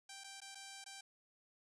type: tone with dropouts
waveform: 5% pulse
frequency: 784 Hz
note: G5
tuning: in tune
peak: -38 dBFS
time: 0.09-1.01 s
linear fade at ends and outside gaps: 5 ms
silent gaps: 0.238-0.242 / 0.404-0.416 / 0.548-0.553 / 0.842-0.861 s
effects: resampled to 22050 Hz